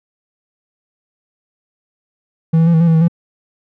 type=tone with pitch steps; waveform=triangle; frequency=162.4 / 163.8 / 169.5 / 161.1 / 169.6 / 163 / 160.4 / 169 Hz; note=E3 / E3 / E3 / E3 / E3 / E3 / E3 / E3; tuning=-26 / -11 / +49 / -39 / +50 / -19 / -47 / +43 cents; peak=-6 dBFS; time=2.53-3.082 s; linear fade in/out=10 ms; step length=69 ms; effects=none